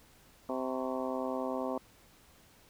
harmonic tone with a mistuned harmonic, 130 Hz, C3, 11 cents flat, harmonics 2 / 3 / 4 / 5 / 6 / 7 / 8 / 9, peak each -37 / -41 / -38 / -39 / -45 / -43 / -45 / -46 dBFS, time 0.49-1.78 s, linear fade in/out 2 ms, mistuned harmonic 9, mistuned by -72 cents, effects pink hiss -61 dBFS RMS until 2.69 s

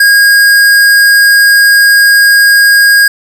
square tone, 1632 Hz, G#6, 31 cents flat, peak -3 dBFS, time 0-3.08 s, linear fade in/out 5 ms, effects none

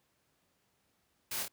white noise with echo, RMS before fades -38 dBFS, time 1.31-1.43 s, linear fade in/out 5 ms, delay 26 ms, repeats 2, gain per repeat -3 dB, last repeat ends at 1.482 s, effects pink hiss -75 dBFS RMS until 1.52 s + high-pass 80 Hz 12 dB/octave

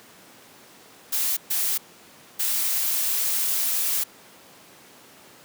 blue noise bursts at uneven times, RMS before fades -24 dBFS, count 3, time 1.12-1.37 / 1.5-1.78 / 2.39-4.04 s, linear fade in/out 10 ms, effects pink hiss -49 dBFS RMS until 5.44 s + high-pass 200 Hz 12 dB/octave

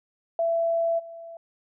sine tone with level steps, 668 Hz, E5, 23 cents sharp, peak -21 / -38 dBFS, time 0.39-1.37 s, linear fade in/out 2 ms, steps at 0.98 s, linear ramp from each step 20 ms, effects none

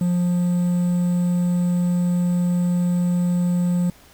triangle tone with quantisation, 176.7 Hz, F3, 21 cents sharp, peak -15 dBFS, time 0.01-3.9 s, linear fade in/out 2 ms, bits 7, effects pink hiss -50 dBFS RMS until 4.13 s

